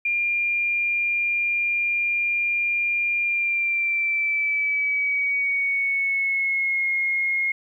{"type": "tone with pitch glide", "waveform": "sine", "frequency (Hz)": [2400, 2151], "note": ["D7", "C7"], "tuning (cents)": [37, 47], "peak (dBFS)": -20, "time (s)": [0.05, 7.52], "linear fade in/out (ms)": 5, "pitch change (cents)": -190, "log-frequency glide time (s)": [3.23, 6.88], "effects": ["10-bit"]}